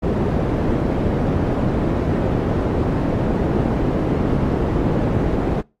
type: low-pass noise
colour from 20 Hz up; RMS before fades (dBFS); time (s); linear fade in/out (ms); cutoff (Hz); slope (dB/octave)
white; -19; 0.02-5.62; 20; 350; 12
effects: noise-tail reverb RT60 0.3 s tail -25 dB re dry + AAC 48 kbps